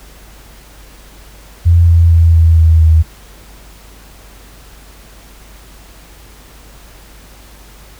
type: tone with pitch steps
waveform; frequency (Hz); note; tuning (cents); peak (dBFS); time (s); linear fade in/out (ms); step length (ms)
sine; 85.2 / 84.12 / 83.06 / 82.01 / 80.98 / 79.95; F2 / E2 / E2 / E2 / E2 / D#2; -42 / +36 / +14 / -8 / -30 / +48; -4; 1.65-3.03; 20; 230
effects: added 50 Hz sine -38 dBFS peak until 7.99 s + pink hiss -41 dBFS RMS until 7.99 s